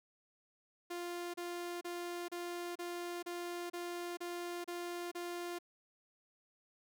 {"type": "tone bursts", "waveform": "sawtooth", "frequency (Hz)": 349.2, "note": "F4", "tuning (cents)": 0, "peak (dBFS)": -36, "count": 10, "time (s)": [0.9, 5.588], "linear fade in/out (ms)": 10, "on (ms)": 440, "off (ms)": 32, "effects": []}